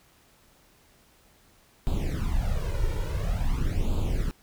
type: noise with flanger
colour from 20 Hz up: brown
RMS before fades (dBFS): -26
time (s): 1.87-4.31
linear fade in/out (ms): 0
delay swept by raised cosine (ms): 0.26 to 2.16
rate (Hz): 0.48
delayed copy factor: +0.85
effects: pink hiss -60 dBFS RMS until 4.42 s